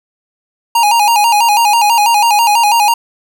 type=tone with vibrato; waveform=square; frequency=880 Hz; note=A5; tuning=in tune; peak=-8 dBFS; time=0.75-2.94 s; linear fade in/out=5 ms; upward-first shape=square; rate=6.1 Hz; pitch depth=100 cents each way; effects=none